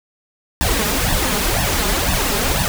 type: noise with flanger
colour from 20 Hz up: pink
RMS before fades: -18 dBFS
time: 0.61-2.68 s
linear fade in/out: 0 ms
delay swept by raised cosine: 1.1 to 4.9 ms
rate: 2 Hz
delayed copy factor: +0.85
effects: none